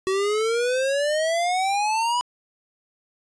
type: exponential sweep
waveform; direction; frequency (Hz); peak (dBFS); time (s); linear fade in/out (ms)
square; up; 375.4 to 991; -21; 0.07-2.21; 0
effects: resampled to 22050 Hz